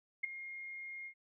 sine tone with ADSR envelope, 2134 Hz, C7, 34 cents sharp, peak -29 dBFS, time 0.23-1.14 s, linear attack 12 ms, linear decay 9 ms, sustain -14 dB, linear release 78 ms, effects none

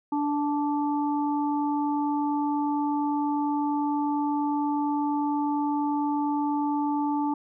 harmonic tone, 291.9 Hz, D4, 10 cents flat, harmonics 1 / 3 / 4, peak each -25 / -28 / -39 dBFS, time 0.12-7.34 s, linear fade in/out 5 ms, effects none

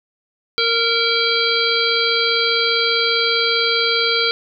harmonic tone with a mistuned harmonic, 462.5 Hz, A#4, 14 cents flat, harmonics 1 / 3 / 5 / 7 / 9 / 10, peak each -22 / -22 / -22 / -22 / -22 / -22 dBFS, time 0.58-4.31 s, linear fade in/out 0 ms, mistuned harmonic 9, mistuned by -55 cents, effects none

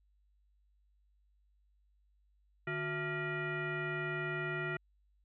sine tone with frequency modulation, 880 Hz, A5, in tune, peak -34 dBFS, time 2.67-4.77 s, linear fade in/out 5 ms, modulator 515 Hz, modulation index 2.6, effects added 50 Hz sine -68 dBFS peak until 5.24 s

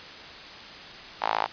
sawtooth tone with high-pass filter, 54.2 Hz, A1, 25 cents flat, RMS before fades -27 dBFS, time 1.21-1.47 s, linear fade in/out 20 ms, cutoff 850 Hz, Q 3.8, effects white hiss -42 dBFS RMS until 1.52 s + resampled to 11025 Hz

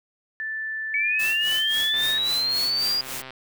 sine tone, 1760 Hz, A6, in tune, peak -27 dBFS, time 0.4-2.18 s, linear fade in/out 0 ms
sine linear sweep, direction up, 2245 to 4867 Hz, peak -21 dBFS, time 0.94-3.01 s, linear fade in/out 2 ms
white noise with tremolo, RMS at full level -32 dBFS, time 1.19-3.22 s, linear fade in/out 5 ms, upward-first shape sine, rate 3.7 Hz, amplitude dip 85%
click train, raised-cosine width 0.3 ms, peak -22 dBFS, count 180, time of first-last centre 1.94-3.306 s, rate 131 Hz
effects none

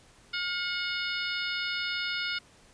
harmonic tone with a mistuned harmonic, 727 Hz, F#5, 31 cents flat, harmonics 2 / 3 / 4 / 5 / 6 / 7, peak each -34 / -36 / -37 / -38 / -39 / -39 dBFS, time 0.33-2.39 s, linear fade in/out 10 ms, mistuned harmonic 2, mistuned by -40 cents, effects pink hiss -58 dBFS RMS until 2.73 s + resampled to 22050 Hz

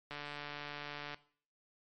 click train, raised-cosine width 0.3 ms, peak -27 dBFS, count 152, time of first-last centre 0.11-1.144 s, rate 146 Hz, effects noise-tail reverb RT60 0.5 s tail -18 dB re dry + MP3 48 kbps

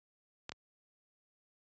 clicks, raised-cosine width 0.2 ms, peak -22 / -25 dBFS, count 2, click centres 0.494 / 0.52 s, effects high-pass 60 Hz 12 dB/octave + resampled to 16000 Hz

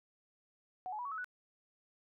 sine tone with pitch steps, 740 / 850 / 976.4 / 1121.6 / 1288.4 / 1480 Hz, F#5 / G#5 / B5 / C#6 / E6 / F#6, 0 / +40 / -20 / +20 / -40 / 0 cents, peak -38 dBFS, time 0.86-1.244 s, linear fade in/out 0 ms, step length 64 ms, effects none

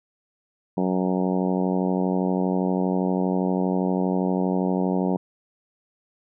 harmonic tone, 92.5 Hz, F#2, in tune, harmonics 2 / 3 / 4 / 5 / 6 / 7 / 8 / 9 / 10, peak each -23 / -27 / -29 / -31 / -33 / -34 / -35 / -36 / -37 dBFS, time 0.77-5.17 s, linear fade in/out 5 ms, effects none

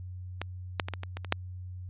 clicks, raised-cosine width 0.3 ms, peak -16 / -9 / -18 / -18 / -21 / -21 / -23 / -7 dBFS, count 8, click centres 0.416 / 0.798 / 0.885 / 0.937 / 1.034 / 1.17 / 1.247 / 1.324 s, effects added 91 Hz sine -38 dBFS peak until 1.89 s + resampled to 8000 Hz

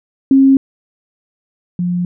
sine tone pair in turn, 270 / 177.1 Hz, C#4 / F3, -45 / +24 cents, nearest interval perfect fifth, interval 731 cents, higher first, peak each -5 / -14 dBFS, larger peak first, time 0.31-0.57 / 1.79-2.05 s, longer neither, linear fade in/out 2 ms, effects none

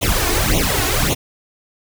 pink noise with flanger, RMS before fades -17 dBFS, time 0.01-1.15 s, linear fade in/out 20 ms, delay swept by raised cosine 0.3 to 2.8 ms, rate 1.8 Hz, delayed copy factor +1, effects none

